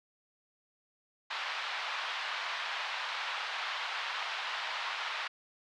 pink band-pass noise, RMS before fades -37 dBFS, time 1.3-5.28 s, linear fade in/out 10 ms, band 860 to 4000 Hz, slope 24 dB/octave, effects none

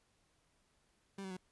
30% pulse tone with pitch steps, 196 / 189.87 / 183.93 Hz, G3 / F#3 / F#3, 0 / +45 / -10 cents, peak -40 dBFS, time 1.18-1.369 s, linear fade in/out 5 ms, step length 63 ms, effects pink hiss -75 dBFS RMS until 1.51 s + resampled to 24000 Hz

